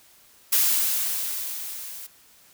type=noise with level ramp; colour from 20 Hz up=blue; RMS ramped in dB=-19 to -39 dBFS; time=0.52-2.07 s; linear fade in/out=10 ms; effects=white hiss -55 dBFS RMS until 2.53 s